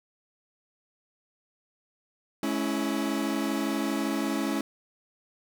40% pulse chord, C# minor, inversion second, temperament equal with one note detuned, 211.9 / 277.2 / 329.6 Hz, G#3 / C#4 / E4, +35 / 0 / 0 cents, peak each -31 / -29 / -31 dBFS, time 2.43-4.61 s, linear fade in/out 2 ms, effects none

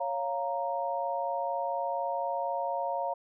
sine chord, Bb minor, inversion first, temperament equal, 554.4 / 698.5 / 932.3 Hz, Db5 / F5 / Bb5, 0 / 0 / 0 cents, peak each -34 / -33 / -33 dBFS, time 0-3.14 s, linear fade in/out 10 ms, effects none

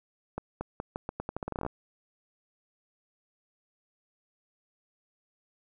accelerating click train, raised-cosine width 1 ms, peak -19 dBFS, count 17, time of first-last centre 0.38-1.664 s, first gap 230 ms, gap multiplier 0.83, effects none

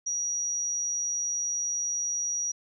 sine tone, 5770 Hz, F#8, 44 cents flat, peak -27 dBFS, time 0.06-2.52 s, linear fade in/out 10 ms, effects none

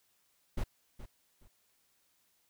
brown noise with echo, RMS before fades -32 dBFS, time 0.57-0.64 s, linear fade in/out 10 ms, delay 420 ms, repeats 2, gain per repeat -13 dB, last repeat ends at 1.48 s, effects white hiss -73 dBFS RMS until 2.49 s

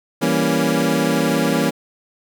25% pulse chord, E diminished seventh, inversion none, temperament equal, 164.81 / 196 / 233.1 / 277.2 Hz, E3 / G3 / Bb3 / Db4, 0 / 0 / 0 / 0 cents, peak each -18 / -20 / -17 / -17 dBFS, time 0.21-1.71 s, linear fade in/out 20 ms, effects none

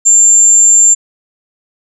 sine tone, 7300 Hz, A#8, 37 cents flat, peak -3 dBFS, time 0.05-0.95 s, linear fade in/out 20 ms, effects none

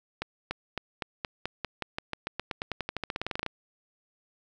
accelerating click train, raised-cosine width 0.3 ms, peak -15 dBFS, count 28, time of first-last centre 0.22-3.463 s, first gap 290 ms, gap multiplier 0.92, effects none

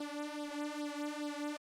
sawtooth tone with flanger, 294.9 Hz, D4, 7 cents sharp, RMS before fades -40 dBFS, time 0-1.57 s, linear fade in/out 5 ms, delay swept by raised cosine 0.21 to 3.31 ms, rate 2.4 Hz, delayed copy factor +0.85, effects low-pass 9000 Hz 12 dB/octave + Opus 24 kbps

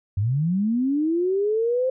sine linear sweep, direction up, 92 to 525 Hz, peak -19 dBFS, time 0.17-1.9 s, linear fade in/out 5 ms, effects none

